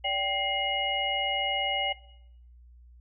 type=tone cluster; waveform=sine; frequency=578 / 778 / 2112 / 2897 Hz; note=D5 / G5 / C7 / F#7; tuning=-28 / -13 / +16 / -37 cents; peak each=-35 / -31 / -33 / -30 dBFS; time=0.04-1.93 s; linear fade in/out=10 ms; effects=noise-tail reverb RT60 0.7 s tail -17 dB re dry + added 60 Hz sine -50 dBFS peak until 3 s